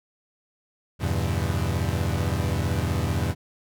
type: chord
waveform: 35% pulse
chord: E minor seventh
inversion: none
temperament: equal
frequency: 82.41 / 98 / 123.47 / 146.83 Hz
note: E2 / G2 / B2 / D3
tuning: 0 / 0 / 0 / 0 cents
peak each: -25 / -26 / -28 / -31 dBFS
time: 0.99-3.35 s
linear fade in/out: 50 ms
effects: none